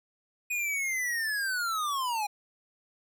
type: linear sweep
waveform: square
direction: down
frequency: 2489 to 805 Hz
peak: -29 dBFS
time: 0.5-2.27 s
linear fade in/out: 10 ms
effects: none